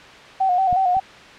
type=tone with vibrato; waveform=sine; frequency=743 Hz; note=F#5; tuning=7 cents sharp; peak=-15 dBFS; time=0.4-1 s; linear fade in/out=10 ms; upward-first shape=square; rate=5.5 Hz; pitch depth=54 cents each way
type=clicks; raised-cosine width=5 ms; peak=-18 / -26 dBFS; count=2; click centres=0.728 / 0.968 s
effects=white hiss -41 dBFS RMS until 1.38 s + low-pass 3000 Hz 12 dB/octave